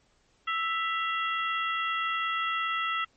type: harmonic tone with a mistuned harmonic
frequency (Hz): 659.3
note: E5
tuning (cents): 0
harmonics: 2 / 3 / 4 / 5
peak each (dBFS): -29 / -33 / -35 / -37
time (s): 0.47-3.05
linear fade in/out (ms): 10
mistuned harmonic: 4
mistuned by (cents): +72
effects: pink hiss -67 dBFS RMS until 3.16 s + MP3 32 kbps